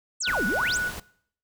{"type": "exponential two-way sweep", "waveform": "sine", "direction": "down then up", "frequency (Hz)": [8980, 171.7, 8980], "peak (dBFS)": -26, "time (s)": [0.2, 0.78], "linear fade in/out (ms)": 10, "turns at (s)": 0.46}
{"type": "tone", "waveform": "sine", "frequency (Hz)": 1471, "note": "F#6", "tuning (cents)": -11, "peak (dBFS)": -24, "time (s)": [0.23, 0.92], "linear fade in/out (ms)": 50}
{"type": "noise", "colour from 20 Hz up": "pink", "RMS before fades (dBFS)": -37, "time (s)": [0.27, 1], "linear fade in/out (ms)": 5}
{"effects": ["noise-tail reverb RT60 0.6 s tail -20 dB re dry"]}